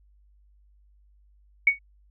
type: tone with exponential decay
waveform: sine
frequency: 2231 Hz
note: C#7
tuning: 11 cents sharp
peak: -11 dBFS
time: 1.67-1.79 s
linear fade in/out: 5 ms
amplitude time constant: 25 ms
effects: added 50 Hz sine -56 dBFS peak until 2.1 s